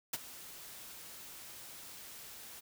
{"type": "noise with ADSR envelope", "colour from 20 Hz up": "white", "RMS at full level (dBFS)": -34, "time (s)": [0.13, 2.61], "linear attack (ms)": 6, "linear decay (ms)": 31, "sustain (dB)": -16, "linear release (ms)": 22, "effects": []}